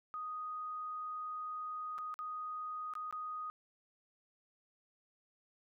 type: tone with dropouts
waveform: sine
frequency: 1244.5 Hz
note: D#6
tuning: in tune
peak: -39 dBFS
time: 0.14-3.5 s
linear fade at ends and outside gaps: 0 ms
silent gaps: 1.981-1.986 / 2.141-2.19 / 2.937-2.953 / 3.11-3.126 s
effects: none